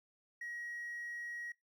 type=tone; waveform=triangle; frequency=1900 Hz; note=A#6; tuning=33 cents sharp; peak=-39 dBFS; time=0.41-1.52 s; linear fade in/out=5 ms; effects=noise-tail reverb RT60 0.2 s tail -24 dB re dry + tanh soft clip ceiling -36 dBFS